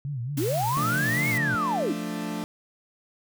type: tone with vibrato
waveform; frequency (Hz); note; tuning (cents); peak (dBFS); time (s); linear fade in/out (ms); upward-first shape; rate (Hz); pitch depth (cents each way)
sine; 130.81; C3; 0; -28; 0.05-1.55; 0; sine; 4.5; 200
type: linear two-way sweep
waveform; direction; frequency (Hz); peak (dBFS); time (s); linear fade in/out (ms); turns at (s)
sine; up then down; 245.3 to 2217 to 245.3; -24; 0.37-1.93; 10; 1.29
type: noise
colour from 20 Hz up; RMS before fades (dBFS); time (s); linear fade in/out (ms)
white; -36; 0.37-1.38; 5
type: chord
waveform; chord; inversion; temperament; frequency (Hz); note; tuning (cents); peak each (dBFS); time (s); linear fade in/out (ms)
40% pulse; D minor; first; equal; 174.61 / 220 / 293.7; F3 / A3 / D4; 0 / 0 / 0; -34 / -32 / -33; 0.77-2.44; 0
effects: none